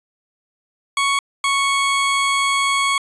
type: tone pair in turn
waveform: 20% pulse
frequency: 1111 / 1107.1 Hz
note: C#6 / C#6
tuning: +4 / -3 cents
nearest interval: unison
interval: 7 cents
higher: first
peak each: -11 dBFS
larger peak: neither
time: 0.97-1.19 / 1.44-2.98 s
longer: second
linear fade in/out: 2 ms
effects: resampled to 22050 Hz